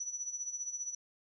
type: tone with tremolo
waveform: sine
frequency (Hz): 5920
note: F#8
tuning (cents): 0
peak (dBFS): -34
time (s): 0-0.95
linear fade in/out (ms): 5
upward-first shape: sine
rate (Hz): 15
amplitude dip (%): 70
effects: none